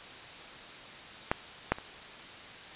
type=clicks; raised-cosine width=0.5 ms; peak=-10 / -9 / -27 dBFS; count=3; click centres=1.315 / 1.72 / 1.785 s; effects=white hiss -46 dBFS RMS until 2.75 s + resampled to 8000 Hz